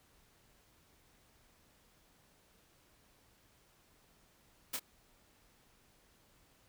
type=noise with echo; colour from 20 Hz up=white; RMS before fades=-37 dBFS; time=4.73-4.77 s; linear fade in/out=10 ms; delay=27 ms; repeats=1; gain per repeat=-6 dB; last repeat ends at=4.797 s; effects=pink hiss -68 dBFS RMS until 6.68 s